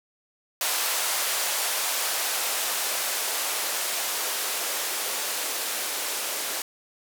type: noise with band-pass filter sweep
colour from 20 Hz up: violet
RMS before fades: -28 dBFS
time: 0.61-6.62 s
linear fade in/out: 2 ms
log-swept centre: 670 to 410 Hz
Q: 1.2
effects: none